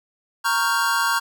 square chord, G half-diminished seventh, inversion first, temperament equal, 932.3 / 1108.7 / 1396.9 / 1568 Hz, Bb5 / Db6 / F6 / G6, 0 / 0 / 0 / 0 cents, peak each -25 dBFS, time 0.44-1.2 s, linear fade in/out 20 ms, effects none

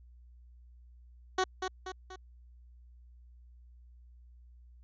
15% pulse tone with echo, 373.5 Hz, F#4, 16 cents sharp, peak -20 dBFS, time 1.38-1.44 s, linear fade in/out 5 ms, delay 240 ms, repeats 3, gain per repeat -6 dB, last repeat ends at 2.16 s, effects added 60 Hz sine -53 dBFS peak until 4.83 s + resampled to 16000 Hz

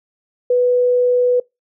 sine tone, 493.9 Hz, B4, in tune, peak -11 dBFS, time 0.5-1.4 s, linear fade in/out 5 ms, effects noise-tail reverb RT60 0.2 s tail -24 dB re dry

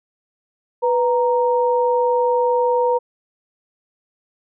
sine tone pair together, 493.9 / 932.4 Hz, B4 / A#5, 0 / 0 cents, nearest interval major seventh, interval 1100 cents, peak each -16 / -19 dBFS, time 0.82-2.99 s, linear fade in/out 20 ms, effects none

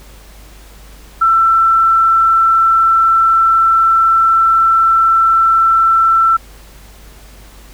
sine tone, 1338 Hz, E6, 25 cents sharp, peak -7 dBFS, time 1.21-6.37 s, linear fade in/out 10 ms, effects added 50 Hz sine -37 dBFS peak until 7.73 s + pink hiss -42 dBFS RMS until 7.73 s

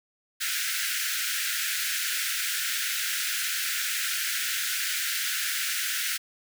pink high-pass noise, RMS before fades -29 dBFS, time 0.4-6.18 s, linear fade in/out 20 ms, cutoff 1400 Hz, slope 96 dB/octave, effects none

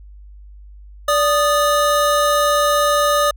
square tone pair together, 583 / 1235.3 Hz, D5 / D#6, -13 / -13 cents, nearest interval octave + minor second, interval 1300 cents, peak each -17 dBFS, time 1.08-3.31 s, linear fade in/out 5 ms, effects added 50 Hz sine -37 dBFS peak until 3.36 s

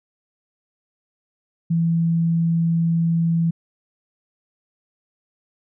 sine tone, 166.4 Hz, E3, 17 cents sharp, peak -16 dBFS, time 1.7-3.51 s, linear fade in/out 10 ms, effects none

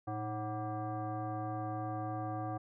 sine tone with frequency modulation, 315.1 Hz, D#4, 22 cents sharp, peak -35 dBFS, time 0.07-2.58 s, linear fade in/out 10 ms, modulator 428 Hz, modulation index 1.6, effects none

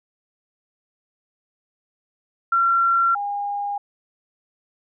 sine tone pair in turn, 1366 / 812.2 Hz, F6 / G#5, -39 / -39 cents, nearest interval major sixth, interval 900 cents, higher first, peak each -15 / -23 dBFS, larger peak first, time 2.52-3.15 / 3.15-3.78 s, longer neither, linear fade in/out 5 ms, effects none

